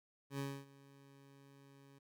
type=tone with ADSR envelope; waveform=20% pulse; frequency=138.59 Hz; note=C#3; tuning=in tune; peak=-33 dBFS; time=0.3-1.99 s; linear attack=90 ms; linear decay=260 ms; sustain=-22 dB; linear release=11 ms; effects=none